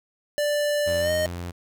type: tone with pitch glide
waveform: square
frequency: 588 to 617.2 Hz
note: D5 to D#5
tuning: +2 to -14 cents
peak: -22 dBFS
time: 0.38-1.26 s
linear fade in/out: 0 ms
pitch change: +84 cents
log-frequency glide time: 1-1.11 s
type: tone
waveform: sawtooth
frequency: 87.31 Hz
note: F2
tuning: in tune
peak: -27 dBFS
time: 0.86-1.52 s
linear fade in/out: 20 ms
effects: none